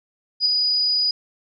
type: tone with ADSR envelope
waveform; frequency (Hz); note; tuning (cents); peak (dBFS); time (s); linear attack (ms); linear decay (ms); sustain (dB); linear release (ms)
sine; 4934; D#8; -15; -13; 0.4-1.11; 56; 5; -4; 3
effects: none